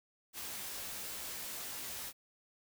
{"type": "noise with comb filter", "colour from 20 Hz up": "white", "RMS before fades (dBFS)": -43, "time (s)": [0.33, 2.13], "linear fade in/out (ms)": 50, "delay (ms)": 17, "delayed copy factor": -0.55, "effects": []}